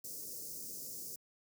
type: band-stop noise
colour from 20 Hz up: white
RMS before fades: -45 dBFS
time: 0.04-1.16 s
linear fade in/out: 5 ms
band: 540 to 5000 Hz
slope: 48 dB/octave
effects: high-pass 100 Hz 12 dB/octave